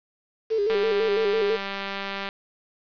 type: tone with vibrato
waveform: sine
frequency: 424.9 Hz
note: G#4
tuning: 40 cents sharp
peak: -20 dBFS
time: 0.5-1.57 s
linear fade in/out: 20 ms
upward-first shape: square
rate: 6 Hz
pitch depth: 76 cents each way
type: click train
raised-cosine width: 0.3 ms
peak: -15 dBFS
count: 314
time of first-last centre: 0.7-2.289 s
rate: 197 Hz
effects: resampled to 11025 Hz + 7-bit